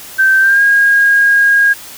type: tone with pitch glide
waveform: sine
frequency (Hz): 1555 to 1630.4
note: G6 to G#6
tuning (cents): -14 to -32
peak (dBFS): -6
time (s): 0.18-1.74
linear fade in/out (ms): 20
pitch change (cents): +82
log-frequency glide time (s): 0.4-0.62
effects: white hiss -32 dBFS RMS until 1.97 s